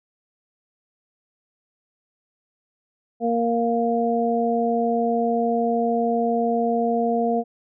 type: harmonic tone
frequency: 233.1 Hz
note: A#3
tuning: in tune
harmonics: 1 / 2 / 3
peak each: -23 / -23 / -23 dBFS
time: 3.2-7.44 s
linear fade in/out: 50 ms
effects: none